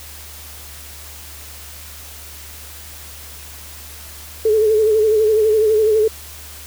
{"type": "tone with vibrato", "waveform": "sine", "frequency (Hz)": 432.7, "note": "A4", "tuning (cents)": -29, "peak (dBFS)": -11, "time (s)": [4.45, 6.08], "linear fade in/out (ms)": 5, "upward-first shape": "sine", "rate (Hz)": 12, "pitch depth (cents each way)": 53, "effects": ["added 74 Hz sine -39 dBFS peak until 6.66 s", "white hiss -37 dBFS RMS until 6.66 s"]}